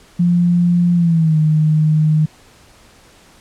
sine tone with pitch glide, 174.61 to 154.66 Hz, F3 to D#3, 0 to -10 cents, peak -10 dBFS, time 0.19-2.26 s, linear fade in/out 10 ms, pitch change -210 cents, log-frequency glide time 0.94-1.38 s, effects pink hiss -47 dBFS RMS until 3.4 s + low-pass 10000 Hz 12 dB/octave

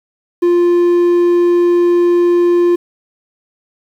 triangle tone, 349.2 Hz, F4, in tune, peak -6 dBFS, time 0.42-2.76 s, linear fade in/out 10 ms, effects 7-bit

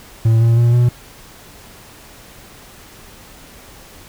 triangle tone with pitch steps, 113 / 115.77 / 118.62 / 121.53 Hz, A2 / A#2 / A#2 / B2, +47 / -11 / +31 / -27 cents, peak -7 dBFS, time 0.25-0.89 s, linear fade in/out 5 ms, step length 160 ms, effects pink hiss -41 dBFS RMS until 4.08 s

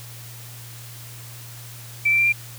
sine tone with pitch steps, 2328 / 2347 / 2366 / 2385 Hz, D7 / D7 / D7 / D7, -16 / -2 / +12 / +26 cents, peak -15 dBFS, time 2.05-2.326 s, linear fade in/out 10 ms, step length 69 ms, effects added 118 Hz sine -39 dBFS peak until 2.58 s + white hiss -42 dBFS RMS until 2.58 s

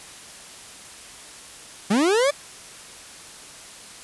40% pulse linear sweep, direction up, 185 to 593 Hz, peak -16 dBFS, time 1.9-2.31 s, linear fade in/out 10 ms, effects white hiss -42 dBFS RMS until 4.03 s + resampled to 24000 Hz

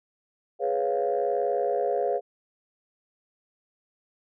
sine chord, C# dominant seventh, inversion second, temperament equal, 415.3 / 493.9 / 554.4 / 698.5 Hz, G#4 / B4 / C#5 / E#5, 0 / 0 / 0 / 0 cents, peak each -28 dBFS, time 0.59-2.21 s, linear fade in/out 50 ms, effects tanh soft clip ceiling -15 dBFS

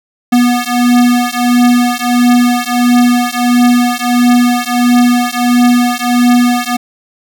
square beating tone pair, 243.2 / 244.7 Hz, B3 / B3, -26 / -16 cents, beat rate 1.5 Hz, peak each -11 dBFS, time 0.32-6.77 s, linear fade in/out 10 ms, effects none

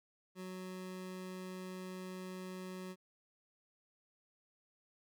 25% pulse tone, 185 Hz, F#3, in tune, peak -40 dBFS, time 0.35-2.96 s, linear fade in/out 50 ms, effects none

